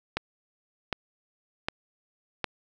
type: click train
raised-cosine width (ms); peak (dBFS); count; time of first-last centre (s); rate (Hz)
0.3; -11; 4; 0.17-2.443; 1.32
effects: none